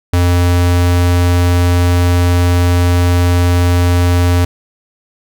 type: tone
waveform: square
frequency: 88.1 Hz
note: F2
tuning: 16 cents sharp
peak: -9 dBFS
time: 0.13-4.45 s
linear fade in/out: 5 ms
effects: none